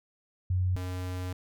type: tone pair in turn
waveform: sine / square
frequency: 91.6 / 91.2 Hz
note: F#2 / F#2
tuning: -17 / -24 cents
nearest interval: unison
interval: 7 cents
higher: first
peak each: -24 / -33 dBFS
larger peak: first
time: 0.5-0.76 / 0.76-1.33 s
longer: second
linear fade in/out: 5 ms
effects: none